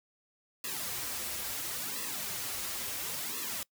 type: noise with flanger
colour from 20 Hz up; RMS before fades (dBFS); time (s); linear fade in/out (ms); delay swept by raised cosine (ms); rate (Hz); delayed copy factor
white; -37; 0.64-3.63; 2; 1.3 to 7.1; 0.73; -1
effects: noise-tail reverb RT60 0.1 s tail -23 dB re dry